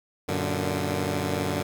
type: chord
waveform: 10% pulse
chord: Gb augmented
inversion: none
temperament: equal with one note detuned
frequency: 93.79 / 116.54 / 146.83 Hz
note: Gb2 / Bb2 / D3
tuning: +24 / 0 / 0 cents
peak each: -20 / -26 / -21 dBFS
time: 0.28-1.63 s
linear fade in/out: 10 ms
effects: none